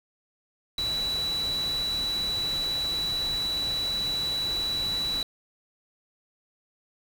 sine tone in noise, 3942 Hz, B7, 4 cents flat, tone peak -26 dBFS, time 0.78-5.23 s, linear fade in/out 2 ms, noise pink, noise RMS -38 dBFS, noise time 0.78-5.23 s, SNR +9 dB, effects none

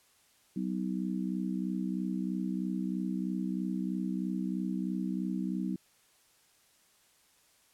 harmonic tone, 63.1 Hz, B1, 38 cents sharp, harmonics 3 / 4 / 5, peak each -33 / -36 / -38 dBFS, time 0.56-5.76 s, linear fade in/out 5 ms, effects white hiss -66 dBFS RMS until 7.73 s + low-pass 12000 Hz 12 dB/octave

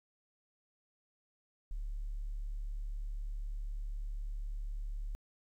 sine tone, 36 Hz, D1, 34 cents flat, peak -35 dBFS, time 1.71-5.15 s, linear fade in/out 0 ms, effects tanh soft clip ceiling -32 dBFS + 12-bit

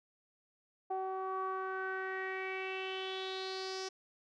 sawtooth tone with low-pass filter sweep, 379 Hz, F#4, 42 cents sharp, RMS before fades -39 dBFS, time 0.9-3.89 s, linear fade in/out 10 ms, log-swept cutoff 820 to 5500 Hz, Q 5.4, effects none

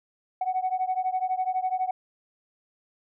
sine beating tone pair, 740 / 752 Hz, F#5 / F#5, 0 / +28 cents, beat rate 12 Hz, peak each -26 / -27 dBFS, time 0.41-1.91 s, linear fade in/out 5 ms, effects tanh soft clip ceiling -19 dBFS

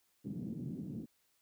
pink band-pass noise, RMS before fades -42 dBFS, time 0.24-1.06 s, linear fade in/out 20 ms, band 150 to 270 Hz, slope 24 dB/octave, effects white hiss -75 dBFS RMS until 1.41 s

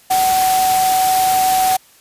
sine tone in noise, 752 Hz, F#5, 28 cents sharp, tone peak -12 dBFS, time 0.1-1.77 s, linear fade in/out 10 ms, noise white, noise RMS -21 dBFS, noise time 0.1-1.77 s, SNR +6 dB, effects white hiss -49 dBFS RMS until 2 s + resampled to 32000 Hz

